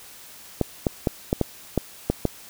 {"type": "clicks", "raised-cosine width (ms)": 2, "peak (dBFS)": -6, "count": 8, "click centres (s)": [0.613, 0.868, 1.072, 1.329, 1.413, 1.777, 2.1, 2.253], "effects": ["white hiss -45 dBFS RMS until 2.49 s"]}